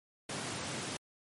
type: high-pass noise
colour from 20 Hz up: pink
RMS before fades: -39 dBFS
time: 0.29-0.97 s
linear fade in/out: 5 ms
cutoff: 110 Hz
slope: 24 dB/octave
effects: MP3 48 kbps